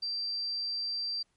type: tone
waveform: sine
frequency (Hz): 4699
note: D8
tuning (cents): 0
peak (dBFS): -31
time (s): 0.02-1.23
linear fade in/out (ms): 10
effects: pink hiss -74 dBFS RMS until 1.36 s + MP3 48 kbps